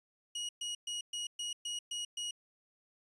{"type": "tone bursts", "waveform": "sawtooth", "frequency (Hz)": 2897, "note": "F#7", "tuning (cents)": -37, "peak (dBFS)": -33, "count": 8, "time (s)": [0.35, 2.31], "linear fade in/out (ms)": 5, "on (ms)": 140, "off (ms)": 120, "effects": ["resampled to 24000 Hz"]}